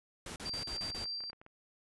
pink noise bursts, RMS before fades -44 dBFS, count 6, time 0.26-1.045 s, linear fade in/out 2 ms, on 100 ms, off 37 ms
sine tone with tremolo, 4705 Hz, D8, 2 cents sharp, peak -36 dBFS, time 0.45-1.31 s, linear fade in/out 10 ms, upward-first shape sine, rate 3.4 Hz, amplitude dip 35%
clicks, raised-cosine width 0.5 ms, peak -38 dBFS, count 12, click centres 0.58 / 0.722 / 0.781 / 0.916 / 1.006 / 1.056 / 1.206 / 1.238 / 1.3 / 1.331 / 1.415 / 1.464 s
effects resampled to 24000 Hz

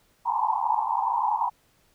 white band-pass noise, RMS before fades -25 dBFS, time 0.25-1.5 s, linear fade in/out 20 ms, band 820 to 1000 Hz, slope 96 dB/octave, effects pink hiss -64 dBFS RMS until 1.94 s

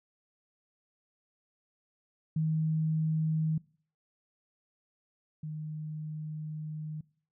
sine tone pair in turn, 157.7 / 154.19 Hz, D#3 / D#3, +24 / -15 cents, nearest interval unison, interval 39 cents, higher first, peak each -26 / -35 dBFS, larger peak first, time 2.36-3.58 / 5.43-7.01 s, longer second, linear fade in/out 5 ms, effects noise-tail reverb RT60 0.5 s tail -23 dB re dry

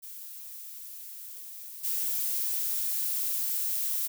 violet noise with level steps, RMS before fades -43 / -30 dBFS, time 0.02-4.08 s, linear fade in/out 20 ms, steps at 1.83 s, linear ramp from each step 20 ms, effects none

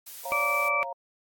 blue noise, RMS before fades -41 dBFS, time 0.06-0.69 s, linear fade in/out 10 ms
sine chord, Bb minor, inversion first, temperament equal with one note detuned, 544.8 / 698.5 / 932.3 Hz, Db5 / F5 / Bb5, -30 / 0 / 0 cents, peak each -38 / -37 / -35 dBFS, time 0.25-0.93 s, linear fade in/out 5 ms
harmonic tone, 581 Hz, D5, 19 cents flat, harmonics 1 / 2 / 4, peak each -32 / -27 / -26 dBFS, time 0.32-0.83 s, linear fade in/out 0 ms
effects AAC 64 kbps

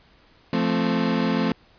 35% pulse chord, F major, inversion none, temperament equal with one note detuned, 172.41 / 220 / 261.6 Hz, F3 / A3 / C4, -22 / 0 / 0 cents, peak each -24 / -22 / -23 dBFS, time 0.53-1.52 s, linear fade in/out 2 ms, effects pink hiss -56 dBFS RMS until 1.78 s + resampled to 11025 Hz

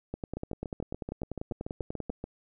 two click trains, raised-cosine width 2 ms, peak -21 / -22 dBFS, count 21 / 14, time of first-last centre 0.14-2.101 / 0.37-2.241 s, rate 10.2 / 6.95 Hz, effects none

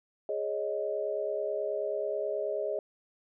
sine chord, Ab suspended fourth, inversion none, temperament just, 415.3 / 553.7 / 623 Hz, Ab4 / Db5 / Eb5, 0 / -2 / +2 cents, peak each -34 / -35 / -33 dBFS, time 0.29-2.79 s, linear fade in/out 2 ms, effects none

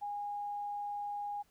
sine tone, 820 Hz, G#5, 22 cents flat, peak -36 dBFS, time 0.01-1.43 s, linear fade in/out 20 ms, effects pink hiss -71 dBFS RMS until 1.5 s

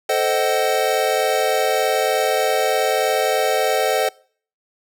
square chord, A diminished seventh, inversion none, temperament equal with one note detuned, 440 / 523.3 / 622.3 / 756.4 Hz, A4 / C5 / Eb5 / Gb5, 0 / 0 / 0 / +38 cents, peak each -23 dBFS, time 0.09-4.09 s, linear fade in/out 5 ms, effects noise-tail reverb RT60 0.5 s tail -25 dB re dry

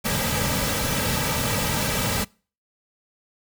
pink noise with comb filter, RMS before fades -24 dBFS, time 0.04-2.25 s, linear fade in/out 20 ms, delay 2.8 ms, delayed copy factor -0.65, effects noise-tail reverb RT60 0.4 s tail -26 dB re dry

